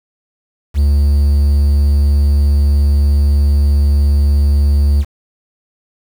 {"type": "tone with quantisation", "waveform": "triangle", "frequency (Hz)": 71.6, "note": "D2", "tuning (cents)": -43, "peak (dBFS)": -6, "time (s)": [0.74, 5.05], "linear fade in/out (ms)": 50, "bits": 6, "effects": []}